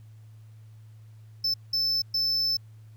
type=tone bursts at uneven times; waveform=triangle; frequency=5274 Hz; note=E8; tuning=in tune; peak=-22 dBFS; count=3; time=1.44-1.54 / 1.73-2.02 / 2.14-2.57 s; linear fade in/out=5 ms; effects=added 109 Hz sine -46 dBFS peak until 2.96 s + pink hiss -67 dBFS RMS until 2.96 s